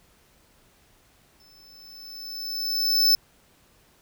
square tone with exponential growth, 5270 Hz, E8, 1 cent flat, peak -15 dBFS, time 1.4-3.15 s, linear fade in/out 1 ms, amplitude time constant 380 ms, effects pink hiss -60 dBFS RMS until 4.01 s

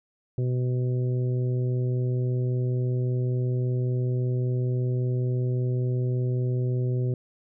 harmonic tone, 125.2 Hz, B2, 24 cents sharp, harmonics 1 / 2 / 3 / 4 / 5, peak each -23 / -38 / -33 / -40 / -48 dBFS, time 0.38-7.14 s, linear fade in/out 2 ms, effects none

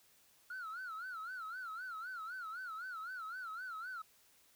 sine tone with vibrato, 1396.9 Hz, F6, in tune, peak -40 dBFS, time 0.5-4.02 s, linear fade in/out 5 ms, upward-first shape sine, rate 3.9 Hz, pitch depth 160 cents each way, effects tanh soft clip ceiling -40 dBFS + white hiss -68 dBFS RMS until 4.55 s

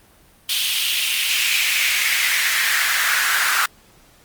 pink noise with high-pass filter sweep, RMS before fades -19 dBFS, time 0.49-3.66 s, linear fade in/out 5 ms, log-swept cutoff 3300 to 1400 Hz, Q 3.3, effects pink hiss -52 dBFS RMS until 4.24 s + Opus 32 kbps

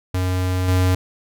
square tone with level steps, 91.9 Hz, F#2, 11 cents flat, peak -19 / -15 dBFS, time 0.14-0.95 s, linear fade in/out 5 ms, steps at 0.68 s, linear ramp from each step 5 ms, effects none

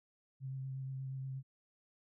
sine tone with vibrato, 133.1 Hz, C3, 30 cents sharp, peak -39 dBFS, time 0.4-1.43 s, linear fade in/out 50 ms, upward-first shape sine, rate 8.4 Hz, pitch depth 16 cents each way, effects none

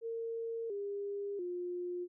sine tone with pitch steps, 457.8 / 403.2 / 355.1 Hz, A#4 / G4 / F4, -31 / +49 / +29 cents, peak -36 dBFS, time 0.01-2.08 s, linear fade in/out 50 ms, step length 690 ms, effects none

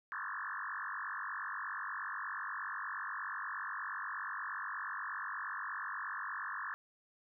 sine tone with frequency modulation, 1396.9 Hz, F6, in tune, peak -38 dBFS, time 0.12-6.74 s, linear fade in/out 0 ms, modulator 48.4 Hz, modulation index 7.9, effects none

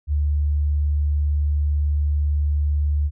sine tone, 73.5 Hz, D2, 2 cents sharp, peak -17 dBFS, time 0.07-3.11 s, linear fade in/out 50 ms, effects none

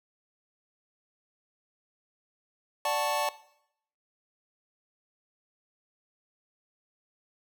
square chord, D major seventh, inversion none, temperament equal, 587.3 / 740 / 880 / 1108.7 Hz, D5 / F#5 / A5 / C#6, 0 / 0 / 0 / 0 cents, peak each -32 / -35 / -31 / -34 dBFS, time 2.85-3.29 s, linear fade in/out 2 ms, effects noise-tail reverb RT60 0.7 s tail -17 dB re dry

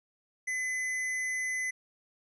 square tone, 2025 Hz, B6, 43 cents sharp, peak -31 dBFS, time 0.47-1.71 s, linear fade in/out 10 ms, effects resampled to 24000 Hz

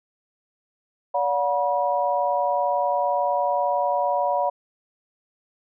sine tone cluster, 573 / 724 / 966 Hz, D5 / F#5 / B5, -43 / -38 / -39 cents, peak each -24 dBFS, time 1.14-4.5 s, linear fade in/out 10 ms, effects none

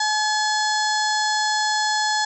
harmonic tone, 854 Hz, G#5, 48 cents sharp, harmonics 1 / 2 / 4 / 5 / 6 / 7 / 8 / 9, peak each -22 / -24 / -32 / -28 / -30 / -35 / -33 / -35 dBFS, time 0-2.25 s, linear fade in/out 5 ms, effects none

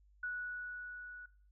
sine tone with level ramp, 1471 Hz, F#6, 11 cents flat, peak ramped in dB -36 to -47 dBFS, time 0.23-1.26 s, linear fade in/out 5 ms, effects noise-tail reverb RT60 0.4 s tail -19 dB re dry + added 50 Hz sine -63 dBFS peak until 1.51 s

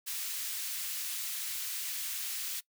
white high-pass noise, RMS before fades -37 dBFS, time 0.06-2.61 s, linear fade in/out 20 ms, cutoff 2000 Hz, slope 12 dB/octave, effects noise-tail reverb RT60 0.1 s tail -21 dB re dry

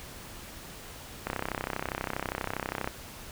click train, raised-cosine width 0.5 ms, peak -15 dBFS, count 53, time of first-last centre 1.27-2.875 s, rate 32.4 Hz, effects pink hiss -45 dBFS RMS until 3.31 s

